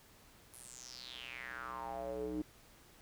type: tone with band-pass filter sweep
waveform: square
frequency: 62 Hz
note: B1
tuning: 7 cents sharp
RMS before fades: -44 dBFS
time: 0.53-2.42 s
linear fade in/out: 5 ms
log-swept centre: 11000 to 300 Hz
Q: 5.9
effects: pink hiss -62 dBFS RMS until 3.01 s